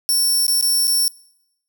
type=tone with dropouts; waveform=10% pulse; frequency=5440 Hz; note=F8; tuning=46 cents flat; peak=-9 dBFS; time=0.09-1.08 s; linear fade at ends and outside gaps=0 ms; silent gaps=0.466-0.481 / 0.611-0.626 / 0.871-0.878 s; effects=noise-tail reverb RT60 0.8 s tail -24 dB re dry